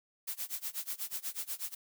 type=noise with tremolo; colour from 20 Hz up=blue; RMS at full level=-36 dBFS; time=0.27-1.75 s; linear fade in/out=10 ms; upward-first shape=sine; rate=8.2 Hz; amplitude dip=95%; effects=none